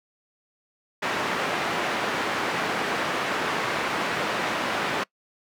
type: band-pass noise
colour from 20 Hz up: white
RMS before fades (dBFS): -27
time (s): 1.02-5.04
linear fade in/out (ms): 10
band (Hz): 180 to 1800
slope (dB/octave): 12
effects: noise-tail reverb RT60 0.1 s tail -24 dB re dry